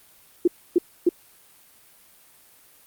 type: tone bursts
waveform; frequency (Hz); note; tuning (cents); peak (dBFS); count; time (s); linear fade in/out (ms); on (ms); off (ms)
sine; 349.2; F4; 0; -13; 3; 0.45-1.091; 5; 27; 280
effects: white hiss -54 dBFS RMS until 2.86 s + Opus 32 kbps